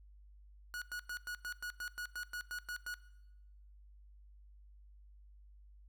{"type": "tone bursts", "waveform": "45% pulse", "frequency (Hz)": 1458, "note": "F#6", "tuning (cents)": -26, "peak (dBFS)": -40, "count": 13, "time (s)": [0.74, 2.941], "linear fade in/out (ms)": 0, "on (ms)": 77, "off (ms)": 100, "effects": ["noise-tail reverb RT60 0.9 s tail -18 dB re dry", "added 50 Hz sine -56 dBFS peak until 5.88 s"]}